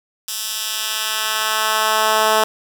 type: tone with high-pass filter sweep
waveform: 10% pulse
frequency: 217.6 Hz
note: A3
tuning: 19 cents flat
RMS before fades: -19 dBFS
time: 0.28-2.44 s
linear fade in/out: 2 ms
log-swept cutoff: 5100 to 540 Hz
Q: 0.82
effects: none